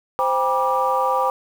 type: tone cluster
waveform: sine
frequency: 520 / 797 / 966 / 1179 Hz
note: C5 / G5 / B5 / D6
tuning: -11 / +28 / -39 / +6 cents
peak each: -22 dBFS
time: 0.19-1.3 s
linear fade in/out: 0 ms
effects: tanh soft clip ceiling -7 dBFS + 7-bit